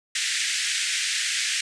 pink band-pass noise, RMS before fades -26 dBFS, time 0.15-1.61 s, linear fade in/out 5 ms, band 1700 to 9000 Hz, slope 48 dB/octave, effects none

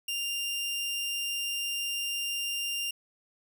sawtooth tone, 2794 Hz, F7, in tune, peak -27 dBFS, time 0.08-2.91 s, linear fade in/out 5 ms, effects none

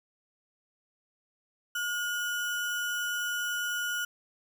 sine tone with sample-and-hold, 1436 Hz, F6, 48 cents sharp, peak -29 dBFS, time 1.75-4.05 s, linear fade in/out 5 ms, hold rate 4410 Hz, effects none

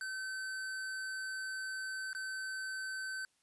square tone with dropouts, 1535 Hz, G6, 37 cents flat, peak -39 dBFS, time 0.01-3.25 s, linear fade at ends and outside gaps 1 ms, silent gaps 2.131-2.149 s, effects white hiss -75 dBFS RMS until 3.42 s + resampled to 24000 Hz

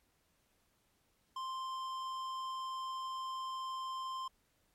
sine tone with tanh clipping, 1046.5 Hz, C6, in tune, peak -40 dBFS, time 1.36-4.28 s, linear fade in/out 5 ms, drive 13 dB, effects pink hiss -75 dBFS RMS until 4.74 s + MP3 64 kbps

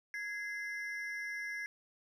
triangle ring-modulated tone, 1864.7 Hz, A#6, in tune, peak -33 dBFS, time 0.14-1.66 s, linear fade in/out 0 ms, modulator 201 Hz, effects none

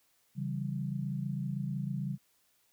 sine chord, C# diminished, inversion none, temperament equal with one note detuned, 138.59 / 164.81 / 194.31 Hz, C#3 / E3 / G3, 0 / 0 / -15 cents, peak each -35 / -39 / -37 dBFS, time 0.35-2.18 s, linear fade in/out 50 ms, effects white hiss -71 dBFS RMS until 2.72 s

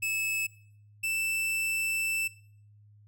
45% pulse tone pair in turn, 2606 / 2653 Hz, E7 / E7, -20 / +10 cents, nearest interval unison, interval 30 cents, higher second, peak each -28 dBFS, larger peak neither, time 0.02-0.47 / 1.03-2.28 s, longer second, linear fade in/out 10 ms, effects noise-tail reverb RT60 0.6 s tail -19 dB re dry + added 104 Hz sine -54 dBFS peak until 3.07 s

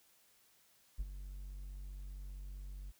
triangle tone with ADSR envelope, 47.66 Hz, G1, 48 cents flat, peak -30 dBFS, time 0.98-2.92 s, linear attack 25 ms, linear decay 32 ms, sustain -12 dB, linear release 23 ms, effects tanh soft clip ceiling -28 dBFS + white hiss -69 dBFS RMS until 2.99 s

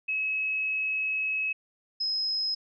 sine tone pair in turn, 2570 / 5116 Hz, E7 / D#8, -45 / +47 cents, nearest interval octave, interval 1192 cents, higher second, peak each -26 dBFS, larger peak neither, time 0.08-1.53 / 2-2.55 s, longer first, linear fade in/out 10 ms, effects none

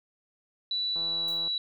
sine tone with pitch glide, 3951 to 3924 Hz, B7 to B7, 0 to -12 cents, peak -27 dBFS, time 0.71-1.58 s, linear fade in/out 2 ms, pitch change -12 cents, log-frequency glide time 0.99-1.26 s
click train, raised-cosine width 1 ms, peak -33 dBFS, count 87, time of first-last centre 0.96-1.478 s, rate 166 Hz
violet noise with exponential decay, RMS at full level -42 dBFS, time 1.28-1.5 s, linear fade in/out 1 ms, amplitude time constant 46 ms
effects none

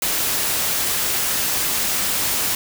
white noise, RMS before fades -21 dBFS, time 0.02-2.55 s, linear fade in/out 2 ms, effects none

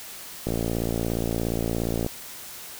click train, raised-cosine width 2 ms, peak -13 dBFS, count 92, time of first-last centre 0.47-2.064 s, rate 57.1 Hz, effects white hiss -40 dBFS RMS until 2.79 s

